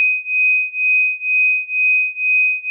sine beating tone pair, 2508 / 2510.1 Hz, D#7 / D#7, +13 / +15 cents, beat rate 2.1 Hz, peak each -16 / -17 dBFS, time 0-2.7 s, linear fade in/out 0 ms, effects none

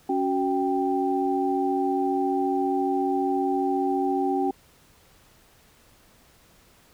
sine tone cluster, 277.5 / 372.1 / 786 Hz, C#4 / F#4 / G5, +2 / +10 / +4 cents, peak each -26 dBFS, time 0.09-4.51 s, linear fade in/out 5 ms, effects pink hiss -57 dBFS RMS until 6.93 s

